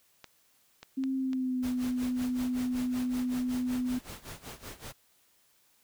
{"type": "clicks", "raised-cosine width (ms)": 0.2, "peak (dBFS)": -27, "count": 4, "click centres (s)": [0.243, 0.83, 1.038, 1.332]}
{"type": "tone with pitch glide", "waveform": "sine", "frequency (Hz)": [265.4, 250.5], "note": ["C4", "B3"], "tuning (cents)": [25, 25], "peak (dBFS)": -28, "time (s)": [0.97, 3.99], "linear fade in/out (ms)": 10, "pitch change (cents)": -100, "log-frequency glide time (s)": [1.15, 1.68]}
{"type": "noise with tremolo", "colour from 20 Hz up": "pink", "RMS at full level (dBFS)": -42, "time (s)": [1.62, 4.93], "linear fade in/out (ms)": 20, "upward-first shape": "sine", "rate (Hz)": 5.3, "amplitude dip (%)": 85}
{"effects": ["white hiss -67 dBFS RMS until 5.83 s"]}